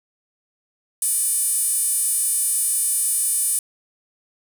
sawtooth tone with high-pass filter, 598 Hz, D5, 31 cents sharp, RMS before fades -21 dBFS, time 1.02-3.59 s, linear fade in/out 2 ms, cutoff 9600 Hz, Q 6, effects none

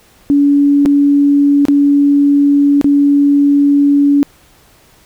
sine tone with dropouts, 284.8 Hz, C#4, 47 cents sharp, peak -6 dBFS, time 0.3-4.23 s, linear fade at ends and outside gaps 0 ms, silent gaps 0.853-0.859 / 1.653-1.684 / 2.813-2.844 s, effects pink hiss -47 dBFS RMS until 5.05 s

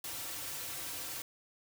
white noise with comb filter, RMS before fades -41 dBFS, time 0.04-1.22 s, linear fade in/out 2 ms, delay 4.8 ms, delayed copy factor -0.9, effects none

